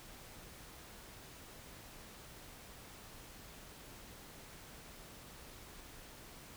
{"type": "silence", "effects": ["pink hiss -54 dBFS RMS until 6.56 s"]}